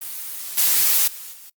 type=noise with level steps; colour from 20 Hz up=blue; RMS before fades=-31 / -17 / -36 / -42 dBFS; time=0.01-1.5 s; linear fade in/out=10 ms; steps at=0.57 / 1.07 / 1.32 s; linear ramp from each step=10 ms; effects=noise-tail reverb RT60 0.1 s tail -25 dB re dry + Opus 32 kbps